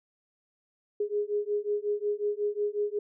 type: beating tone pair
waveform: sine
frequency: 411.8 / 417.3 Hz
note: G#4 / G#4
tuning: -15 / +8 cents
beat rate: 5.5 Hz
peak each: -30 dBFS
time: 1-2.99 s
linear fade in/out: 5 ms
effects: none